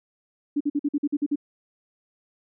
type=tone bursts; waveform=sine; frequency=290 Hz; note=D4; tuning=22 cents flat; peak=-20 dBFS; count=9; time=0.56-1.358 s; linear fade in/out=10 ms; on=46 ms; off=48 ms; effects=none

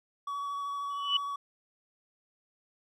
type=tone with vibrato; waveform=triangle; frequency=1132 Hz; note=C#6; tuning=36 cents sharp; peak=-31 dBFS; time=0.27-1.36 s; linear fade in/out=5 ms; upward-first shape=triangle; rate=13 Hz; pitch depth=16 cents each way
type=tone with exponential growth; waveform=sine; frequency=2970 Hz; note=F#7; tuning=6 cents sharp; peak=-21 dBFS; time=0.9-1.17 s; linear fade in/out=5 ms; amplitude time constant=58 ms
effects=none

